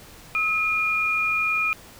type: tone pair together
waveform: sine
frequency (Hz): 1285.7 / 2427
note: E6 / D#7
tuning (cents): -44 / -44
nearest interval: major seventh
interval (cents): 1100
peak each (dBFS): -27 / -21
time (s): 0.35-1.73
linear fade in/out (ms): 0
effects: pink hiss -46 dBFS RMS until 1.99 s